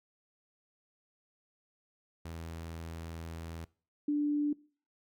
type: tone pair in turn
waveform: sawtooth / sine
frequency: 82.41 / 293.7 Hz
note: E2 / D4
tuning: 0 / 0 cents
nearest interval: octave + minor seventh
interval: 2200 cents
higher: second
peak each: -37 / -27 dBFS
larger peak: second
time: 2.25-3.65 / 4.08-4.53 s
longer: first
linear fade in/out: 5 ms
effects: noise-tail reverb RT60 0.4 s tail -22 dB re dry